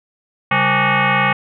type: tone with frequency modulation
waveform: sine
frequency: 530 Hz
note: C5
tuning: 22 cents sharp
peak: -12 dBFS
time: 0.51-1.33 s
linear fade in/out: 5 ms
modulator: 334 Hz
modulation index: 6.1
effects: none